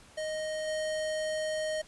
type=tone with level steps; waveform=square; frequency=622.3 Hz; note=D#5; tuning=in tune; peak=-33 / -31 dBFS; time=0.17-1.82 s; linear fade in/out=10 ms; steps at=0.67 s; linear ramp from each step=10 ms; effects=pink hiss -56 dBFS RMS until 1.87 s + resampled to 24000 Hz